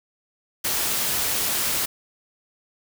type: noise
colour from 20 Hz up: white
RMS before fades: -24 dBFS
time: 0.64-1.86 s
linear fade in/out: 10 ms
effects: none